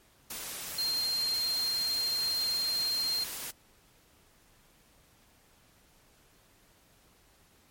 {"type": "tone in noise", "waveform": "sine", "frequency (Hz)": 4195, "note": "C8", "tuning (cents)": 4, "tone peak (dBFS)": -28, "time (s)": [0.78, 3.24], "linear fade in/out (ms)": 5, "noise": "white", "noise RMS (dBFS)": -39, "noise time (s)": [0.3, 3.51], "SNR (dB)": 8, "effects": ["pink hiss -63 dBFS RMS until 7.7 s", "MP3 64 kbps"]}